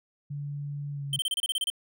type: tone with pitch glide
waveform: sine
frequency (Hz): 143.9 to 140.45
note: D3 to C#3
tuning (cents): -35 to +23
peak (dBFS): -32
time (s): 0.3-1.19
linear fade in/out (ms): 10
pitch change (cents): -42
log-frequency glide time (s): 0.92-1.04
type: tone bursts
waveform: square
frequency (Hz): 3120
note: G7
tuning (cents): -9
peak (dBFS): -26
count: 10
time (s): 1.13-1.701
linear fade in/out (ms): 2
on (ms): 31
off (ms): 29
effects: none